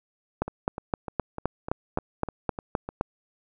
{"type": "two click trains", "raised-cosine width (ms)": 1, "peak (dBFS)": [-19, -10], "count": [9, 11], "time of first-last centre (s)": [[0.48, 2.89], [0.42, 3.011]], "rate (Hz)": [3.32, 3.86], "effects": []}